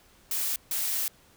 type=noise bursts at uneven times; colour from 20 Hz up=blue; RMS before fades=-29 dBFS; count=2; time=0.31-0.56 / 0.71-1.08 s; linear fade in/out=2 ms; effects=pink hiss -59 dBFS RMS until 1.36 s